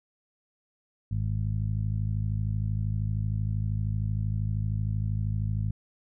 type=harmonic tone; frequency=52.9 Hz; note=G#1; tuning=33 cents sharp; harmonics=1 / 2 / 3 / 4; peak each=-33 / -27 / -35 / -41 dBFS; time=1.11-5.71 s; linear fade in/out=5 ms; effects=none